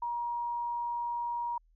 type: tone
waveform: sine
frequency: 950 Hz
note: A#5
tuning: 33 cents sharp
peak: -31 dBFS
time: 0.02-1.58 s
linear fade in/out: 5 ms
effects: added 40 Hz sine -62 dBFS peak until 1.75 s